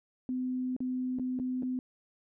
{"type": "tone with dropouts", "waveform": "sine", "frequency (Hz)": 254.4, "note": "C4", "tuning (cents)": -48, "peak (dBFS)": -30, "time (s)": [0.29, 1.79], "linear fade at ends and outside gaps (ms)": 1, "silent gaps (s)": [[0.765, 0.804], [1.187, 1.196], [1.39, 1.398], [1.624, 1.631]], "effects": []}